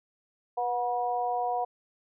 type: tone with amplitude modulation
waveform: sine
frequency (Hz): 728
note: F#5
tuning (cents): -28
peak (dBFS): -22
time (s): 0.57-1.65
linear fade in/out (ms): 10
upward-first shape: sine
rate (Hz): 239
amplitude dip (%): 95
effects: none